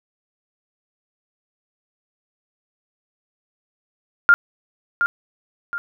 sine tone with echo, 1403 Hz, F6, 8 cents sharp, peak -7 dBFS, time 4.29-4.34 s, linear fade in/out 0 ms, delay 720 ms, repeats 2, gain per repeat -8 dB, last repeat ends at 5.78 s, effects none

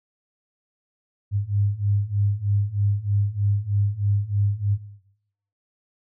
sine beating tone pair, 99.9 / 103.1 Hz, G2 / G#2, +33 / -12 cents, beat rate 3.2 Hz, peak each -23 dBFS, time 1.31-4.78 s, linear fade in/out 50 ms, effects noise-tail reverb RT60 0.8 s tail -17 dB re dry

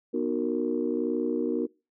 sine chord, B major seventh, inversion none, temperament just, 246.9 / 308.7 / 370.4 / 463 Hz, B3 / D#4 / F#4 / A#4, 0 / -14 / +2 / -12 cents, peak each -30 dBFS, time 0.13-1.67 s, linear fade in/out 20 ms, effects noise-tail reverb RT60 0.3 s tail -24 dB re dry + tanh soft clip ceiling -15 dBFS

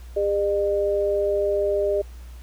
sine tone pair together, 403.4 / 604.4 Hz, G4 / D5, +50 / +50 cents, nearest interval perfect fifth, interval 700 cents, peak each -22 dBFS, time 0.16-2.02 s, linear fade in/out 10 ms, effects added 60 Hz sine -37 dBFS peak until 2.42 s + pink hiss -53 dBFS RMS until 2.42 s

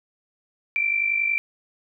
sine tone with amplitude modulation, 2349 Hz, D7, in tune, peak -17 dBFS, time 0.76-1.38 s, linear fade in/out 0 ms, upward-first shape sine, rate 50.7 Hz, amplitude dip 65%, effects none

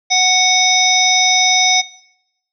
harmonic tone with a mistuned harmonic, 740 Hz, F#5, in tune, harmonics 1 / 3 / 5 / 7 / 8, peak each -17 / -17 / -17 / -17 / -17 dBFS, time 0.1-1.82 s, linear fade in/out 20 ms, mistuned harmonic 7, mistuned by +17 cents, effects noise-tail reverb RT60 0.8 s tail -20 dB re dry

